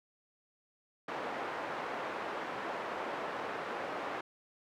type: band-pass noise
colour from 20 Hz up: pink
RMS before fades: -39 dBFS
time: 1.08-4.21 s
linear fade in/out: 5 ms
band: 470 to 1500 Hz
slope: 12 dB/octave
effects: none